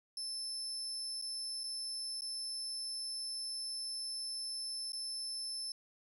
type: tone with dropouts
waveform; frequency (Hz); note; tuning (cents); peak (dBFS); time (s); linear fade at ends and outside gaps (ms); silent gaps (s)
35% pulse; 5274; E8; 0; -36; 0.17-5.72; 2; 1.215-1.222 / 1.635-1.639 / 2.209-2.219 / 4.921-4.931
effects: none